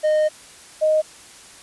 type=tone pair in turn; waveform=triangle / sine; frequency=615 / 621.4 Hz; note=D#5 / D#5; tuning=-20 / -2 cents; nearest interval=unison; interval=18 cents; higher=second; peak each=-13 / -14 dBFS; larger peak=first; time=0.03-0.29 / 0.81-1.02 s; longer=first; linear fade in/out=20 ms; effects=white hiss -44 dBFS RMS until 1.62 s + resampled to 24000 Hz